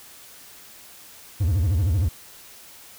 triangle tone with vibrato, 88.8 Hz, F2, 29 cents sharp, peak -16 dBFS, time 1.4-2.09 s, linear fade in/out 10 ms, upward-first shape sine, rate 13 Hz, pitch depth 300 cents each way, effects white hiss -46 dBFS RMS until 2.98 s

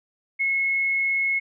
sine tone with frequency modulation, 2178 Hz, C#7, 31 cents flat, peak -20 dBFS, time 0.39-1.4 s, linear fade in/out 20 ms, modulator 37 Hz, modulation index 0.21, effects none

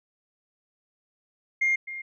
sine tone with echo, 2121 Hz, C7, 23 cents sharp, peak -19 dBFS, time 1.61-1.76 s, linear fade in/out 10 ms, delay 260 ms, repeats 1, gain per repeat -14 dB, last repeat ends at 2.02 s, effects tanh soft clip ceiling -17 dBFS

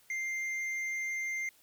sine tone with hard clipping, 2098 Hz, C7, 4 cents sharp, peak -34 dBFS, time 0.1-1.49 s, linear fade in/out 2 ms, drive 5 dB, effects white hiss -64 dBFS RMS until 1.62 s

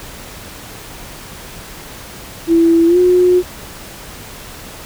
sine tone with pitch glide, 332.8 to 360.8 Hz, E4 to F#4, +17 to -44 cents, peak -7 dBFS, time 2.47-3.43 s, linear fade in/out 50 ms, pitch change +139 cents, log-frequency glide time 2.86-2.98 s, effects pink hiss -33 dBFS RMS until 4.85 s

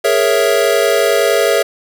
square chord, A# half-diminished seventh, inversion third, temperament equal, 415.3 / 466.2 / 554.4 / 659.3 Hz, G#4 / A#4 / C#5 / E5, 0 / 0 / 0 / 0 cents, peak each -17 dBFS, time 0.04-1.63 s, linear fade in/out 10 ms, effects none

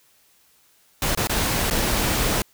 pink noise with dropouts, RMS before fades -22 dBFS, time 1.02-2.42 s, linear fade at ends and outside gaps 2 ms, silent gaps 1.15-1.173 / 1.272-1.295 / 1.701-1.709 s, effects white hiss -59 dBFS RMS until 2.53 s

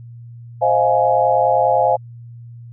sine chord, F minor seventh, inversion second, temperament just, 523.8 / 628.6 / 698.5 / 838.1 Hz, C5 / Eb5 / F5 / Ab5, +2 / +18 / 0 / +16 cents, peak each -18 / -19 / -17 / -17 dBFS, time 0.61-1.97 s, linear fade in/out 20 ms, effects added 118 Hz sine -34 dBFS peak until 2.72 s

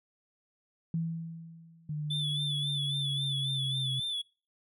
sine tone with exponential decay, 164.81 Hz, E3, in tune, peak -27 dBFS, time 0.94-2.14 s, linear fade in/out 2 ms, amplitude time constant 260 ms
sine exponential sweep, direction down, 151.7 to 130.81 Hz, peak -32 dBFS, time 1.89-4 s, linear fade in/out 5 ms
triangle tone with vibrato, 3475 Hz, A7, 22 cents flat, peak -30 dBFS, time 2.1-4.22 s, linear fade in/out 10 ms, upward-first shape sine, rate 3.7 Hz, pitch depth 59 cents each way
effects noise-tail reverb RT60 0.4 s tail -26 dB re dry

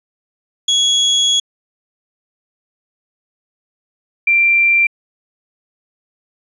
35% pulse / sine tone pair in turn, 3341 / 2362 Hz, G#7 / D7, +10 / +9 cents, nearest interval tritone, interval 601 cents, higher first, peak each -9 dBFS, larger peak neither, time 0.68-1.4 / 4.27-4.87 s, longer first, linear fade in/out 5 ms, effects resampled to 24000 Hz

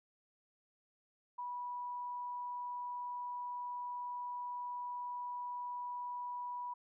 sine tone, 979 Hz, B5, 15 cents flat, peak -39 dBFS, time 1.38-6.74 s, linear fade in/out 10 ms, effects none

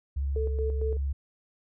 sine tone with vibrato, 69.3 Hz, C#2, in tune, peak -26 dBFS, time 0.16-1.13 s, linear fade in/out 10 ms, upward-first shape sine, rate 16 Hz, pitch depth 27 cents each way
sine tone with tremolo, 440 Hz, A4, in tune, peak -29 dBFS, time 0.36-0.97 s, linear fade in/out 2 ms, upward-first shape square, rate 4.4 Hz, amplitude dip 65%
effects none

